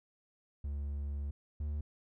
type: tone pair in turn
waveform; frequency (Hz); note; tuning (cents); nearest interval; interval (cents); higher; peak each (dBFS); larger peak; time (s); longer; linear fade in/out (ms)
triangle; 71.4 / 74.15; D2 / D2; -48 / +17; minor second; 65; second; -33 / -32; second; 0.64-1.31 / 1.6-1.81; first; 5
effects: none